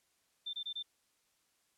sine tone bursts, 3568 Hz, A7, 23 cents sharp, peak -37 dBFS, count 4, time 0.46-0.828 s, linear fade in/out 10 ms, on 74 ms, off 24 ms, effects white hiss -75 dBFS RMS until 1.77 s + low-pass 11000 Hz 12 dB/octave

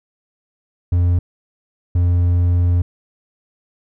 triangle tone pair in turn, 87.8 / 87.8 Hz, F2 / F2, +10 / +10 cents, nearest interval unison, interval 0 cents, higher neither, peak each -10 dBFS, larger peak neither, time 0.92-1.19 / 1.95-2.82 s, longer second, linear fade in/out 5 ms, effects none

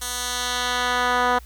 10% pulse tone with band-pass filter sweep, 246.9 Hz, B3, in tune, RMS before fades -23 dBFS, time 0.01-1.39 s, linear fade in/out 10 ms, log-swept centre 9300 to 1000 Hz, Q 0.75, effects added 60 Hz sine -40 dBFS peak until 1.45 s + white hiss -52 dBFS RMS until 1.45 s

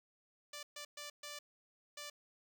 5% pulse tone bursts at uneven times, 587.3 Hz, D5, in tune, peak -34 dBFS, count 5, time 0.53-0.63 / 0.76-0.85 / 0.97-1.1 / 1.23-1.39 / 1.97-2.1 s, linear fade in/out 5 ms, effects none

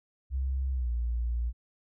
sine tone with pitch glide, 66.1 to 58.89 Hz, C2 to A#1, +18 to +18 cents, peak -27 dBFS, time 0.3-1.53 s, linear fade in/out 50 ms, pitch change -200 cents, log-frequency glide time 0.72-0.9 s, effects none

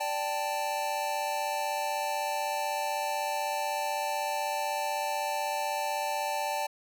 square chord, D suspended fourth, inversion none, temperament equal, 587.3 / 784 / 880 Hz, D5 / G5 / A5, 0 / 0 / 0 cents, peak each -36 / -35 / -33 dBFS, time 0-6.67 s, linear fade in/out 10 ms, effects none

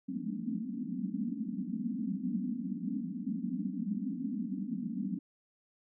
pink band-pass noise, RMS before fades -36 dBFS, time 0.08-5.19 s, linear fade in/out 10 ms, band 180 to 280 Hz, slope 96 dB/octave, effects none

